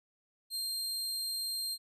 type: tone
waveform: sawtooth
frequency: 4186 Hz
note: C8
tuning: in tune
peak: -31 dBFS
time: 0.5-1.78 s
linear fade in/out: 50 ms
effects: resampled to 32000 Hz